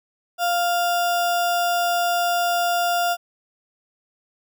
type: tone with sample-and-hold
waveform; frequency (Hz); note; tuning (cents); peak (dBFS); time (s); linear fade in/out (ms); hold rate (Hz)
sine; 698.5; F5; 0; -18; 0.38-3.17; 50; 2100
effects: none